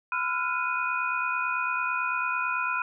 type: tone cluster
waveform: sine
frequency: 1005 / 1363 / 1432 / 2483 Hz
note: B5 / F6 / F6 / D#7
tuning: +30 / -43 / +43 / -4 cents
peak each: -31 dBFS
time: 0.12-2.82 s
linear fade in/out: 2 ms
effects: none